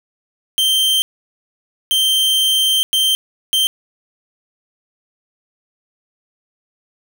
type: tone bursts at uneven times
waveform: 45% pulse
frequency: 3136 Hz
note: G7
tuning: in tune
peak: -12 dBFS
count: 4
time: 0.58-1.02 / 1.91-2.83 / 2.93-3.15 / 3.53-3.67 s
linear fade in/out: 0 ms
effects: none